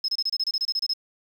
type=tone bursts; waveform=sine; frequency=5170 Hz; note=E8; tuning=34 cents flat; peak=-22 dBFS; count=13; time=0.04-0.936 s; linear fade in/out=5 ms; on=44 ms; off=27 ms; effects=8-bit